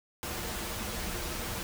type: noise with comb filter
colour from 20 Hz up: pink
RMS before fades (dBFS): -36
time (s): 0.23-1.63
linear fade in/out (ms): 0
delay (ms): 7.3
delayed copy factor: -0.5
effects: none